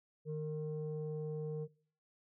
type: tone pair together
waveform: sine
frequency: 153.54 / 460.1 Hz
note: D#3 / A#4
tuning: -23 / -23 cents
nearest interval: octave + perfect fifth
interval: 1900 cents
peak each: -38 / -39 dBFS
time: 0.25-1.68 s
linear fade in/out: 50 ms
effects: noise-tail reverb RT60 0.5 s tail -21 dB re dry + tanh soft clip ceiling -32 dBFS